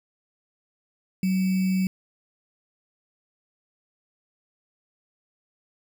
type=tone with sample-and-hold; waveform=sine; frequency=187.7 Hz; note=F#3; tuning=25 cents sharp; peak=-20 dBFS; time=1.23-1.87 s; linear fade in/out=2 ms; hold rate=2450 Hz; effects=none